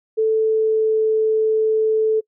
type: tone with pitch glide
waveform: sine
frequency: 440 to 437.5 Hz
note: A4 to A4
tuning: 0 to -10 cents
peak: -14 dBFS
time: 0.17-2.21 s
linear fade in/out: 20 ms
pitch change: -10 cents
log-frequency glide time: 0.32-1.03 s
effects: noise-tail reverb RT60 0.1 s tail -25 dB re dry